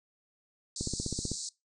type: band-pass noise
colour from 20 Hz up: white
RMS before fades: -39 dBFS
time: 0.76-1.49 s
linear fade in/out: 2 ms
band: 4000 to 8600 Hz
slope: 96 dB/octave
type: click train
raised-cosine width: 3 ms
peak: -21 dBFS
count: 9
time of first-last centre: 0.81-1.316 s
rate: 15.8 Hz
effects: noise-tail reverb RT60 0.2 s tail -21 dB re dry